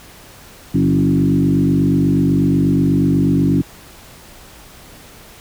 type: tone with frequency modulation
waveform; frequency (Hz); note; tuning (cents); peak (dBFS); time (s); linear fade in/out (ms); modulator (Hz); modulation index
sine; 220; A3; 0; -11; 0.74-3.62; 10; 48.2; 2.1
effects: pink hiss -41 dBFS RMS until 5.4 s